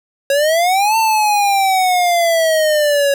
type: exponential two-way sweep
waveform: square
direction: up then down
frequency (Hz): 546 to 900 to 555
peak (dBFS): -12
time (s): 0.3-3.14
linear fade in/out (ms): 2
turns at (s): 0.97
effects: none